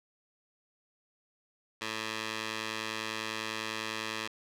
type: tone with band-pass filter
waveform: 15% pulse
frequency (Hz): 110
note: A2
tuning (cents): 0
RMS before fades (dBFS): -37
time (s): 1.81-4.28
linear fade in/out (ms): 10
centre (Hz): 3000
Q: 0.8
effects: none